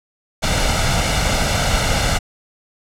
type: noise with comb filter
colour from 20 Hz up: pink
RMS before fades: -17 dBFS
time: 0.42-2.19 s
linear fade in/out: 20 ms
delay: 1.4 ms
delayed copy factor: +0.6
effects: low-pass 8000 Hz 12 dB/octave